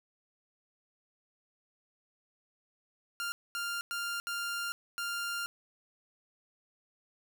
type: tone bursts at uneven times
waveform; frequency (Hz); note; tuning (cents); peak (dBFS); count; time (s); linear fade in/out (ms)
sawtooth; 1396.9; F6; 0; -30; 5; 3.2-3.32 / 3.55-3.81 / 3.91-4.2 / 4.27-4.72 / 4.98-5.46; 0
effects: none